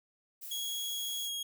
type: noise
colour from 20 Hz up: violet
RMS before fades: -44 dBFS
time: 0.41-1.3 s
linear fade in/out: 20 ms
type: tone with pitch glide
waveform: sawtooth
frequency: 3322 to 3284 Hz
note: G#7 to G#7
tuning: 0 to -20 cents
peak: -32 dBFS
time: 0.51-1.43 s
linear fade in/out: 5 ms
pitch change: -20 cents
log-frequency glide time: 1.23-1.3 s
effects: none